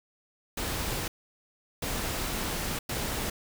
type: noise bursts at uneven times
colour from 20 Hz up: pink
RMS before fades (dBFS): -32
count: 3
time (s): 0.57-1.08 / 1.82-2.79 / 2.89-3.3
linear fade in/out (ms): 5
effects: none